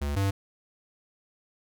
square tone pair in turn, 71.7 / 98.24 Hz, D2 / G2, -41 / +4 cents, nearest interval perfect fourth, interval 545 cents, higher second, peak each -28 / -24 dBFS, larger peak second, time 0.01-0.16 / 0.16-0.31 s, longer neither, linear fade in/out 10 ms, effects none

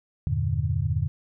sine chord, E half-diminished seventh, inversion none, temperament equal, 82.41 / 98 / 116.54 / 146.83 Hz, E2 / G2 / Bb2 / D3, 0 / 0 / 0 / 0 cents, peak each -28 dBFS, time 0.27-1.08 s, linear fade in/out 0 ms, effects none

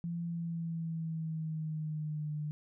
sine tone with pitch glide, 170 to 150.58 Hz, F3 to D3, -46 to +44 cents, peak -34 dBFS, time 0.04-2.51 s, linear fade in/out 0 ms, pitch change -210 cents, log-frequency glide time 0.24-2.32 s, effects none

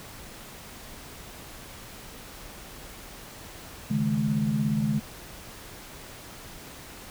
sine chord, C# suspended second, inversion none, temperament equal with one note detuned, 138.59 / 155.56 / 212.9 Hz, C#3 / D#3 / G#3, 0 / 0 / +43 cents, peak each -29 / -29 / -25 dBFS, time 3.9-5 s, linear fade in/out 10 ms, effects pink hiss -44 dBFS RMS until 7.1 s

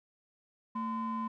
triangle ring-modulated tone, 399.5 Hz, G4, 33 cents sharp, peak -26 dBFS, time 0.75-1.28 s, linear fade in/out 10 ms, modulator 624 Hz, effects tanh soft clip ceiling -27 dBFS

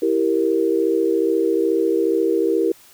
sine chord, E diminished, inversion none, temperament equal, 329.6 / 392 / 466.2 Hz, E4 / G4 / Bb4, 0 / 0 / 0 cents, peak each -20 dBFS, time 0.02-2.72 s, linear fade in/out 5 ms, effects white hiss -49 dBFS RMS until 2.93 s

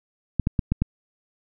clicks, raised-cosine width 5 ms, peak -8 dBFS, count 5, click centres 0.397 / 0.471 / 0.592 / 0.72 / 0.82 s, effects none

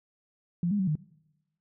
sine tone with pitch steps, 173.5 / 205.7 / 188.4 / 152.5 Hz, F3 / G#3 / F#3 / D#3, -11 / -16 / +32 / -34 cents, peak -24 dBFS, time 0.63-0.954 s, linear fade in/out 2 ms, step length 81 ms, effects noise-tail reverb RT60 1.0 s tail -23 dB re dry

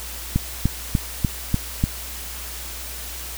click train, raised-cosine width 5 ms, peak -5 dBFS, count 6, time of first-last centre 0.36-1.839 s, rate 3.38 Hz, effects added 60 Hz sine -36 dBFS peak until 3.37 s + white hiss -34 dBFS RMS until 3.37 s

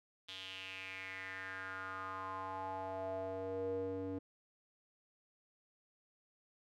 square tone with band-pass filter sweep, 94.9 Hz, F#2, 44 cents sharp, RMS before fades -43 dBFS, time 0.28-4.19 s, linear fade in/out 10 ms, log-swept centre 3400 to 360 Hz, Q 4.9, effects none

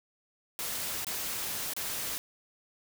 white noise with dropouts, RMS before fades -35 dBFS, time 0.59-2.18 s, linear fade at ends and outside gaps 0 ms, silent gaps 1.046-1.068 / 1.735-1.765 s, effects none

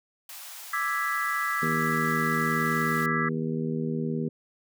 white high-pass noise, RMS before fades -42 dBFS, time 0.29-3.06 s, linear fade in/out 2 ms, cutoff 650 Hz, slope 24 dB/octave
sine chord, E dominant seventh, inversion third, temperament equal, 1174.7 / 1318.5 / 1661.2 / 1975.5 Hz, D6 / E6 / G#6 / B6, 0 / 0 / 0 / 0 cents, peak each -31 dBFS, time 0.73-3.29 s, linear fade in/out 5 ms
harmonic tone, 79.4 Hz, D#2, 36 cents sharp, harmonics 2 / 3 / 4 / 5 / 6, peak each -30 / -30 / -41 / -34 / -38 dBFS, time 1.62-4.29 s, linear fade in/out 10 ms
effects none

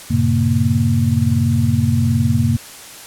sine tone cluster, 94 / 113.5 / 134.8 / 231.9 Hz, F#2 / A#2 / C#3 / A#3, +28 / -46 / -48 / -9 cents, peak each -18 dBFS, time 0.1-2.57 s, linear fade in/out 10 ms, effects white hiss -36 dBFS RMS until 3.06 s + low-pass 12000 Hz 12 dB/octave

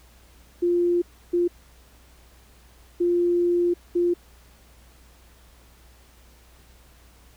sine tone bursts at uneven times, 349.2 Hz, F4, in tune, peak -18 dBFS, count 4, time 0.62-1.02 / 1.33-1.48 / 3-3.74 / 3.95-4.14 s, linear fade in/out 10 ms, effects added 60 Hz sine -52 dBFS peak until 7.36 s + pink hiss -56 dBFS RMS until 7.36 s

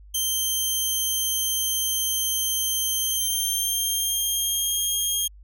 10% pulse tone with pitch glide, 3136 to 3239 Hz, G7 to G#7, 0 to -44 cents, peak -15 dBFS, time 0.14-5.28 s, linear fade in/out 10 ms, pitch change +56 cents, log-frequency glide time 2.99-4.81 s, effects added 50 Hz sine -44 dBFS peak until 5.43 s

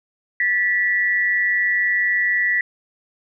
sine tone pair together, 1760 / 1954 Hz, A6 / B6, 0 / -19 cents, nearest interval major second, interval 181 cents, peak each -23 / -17 dBFS, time 0.4-2.61 s, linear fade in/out 2 ms, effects none

